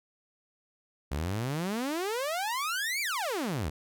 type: exponential two-way sweep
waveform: sawtooth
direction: up then down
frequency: 66 to 2386 to 66 Hz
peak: -26 dBFS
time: 1.11-3.7 s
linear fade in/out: 10 ms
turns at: 3.01 s
effects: none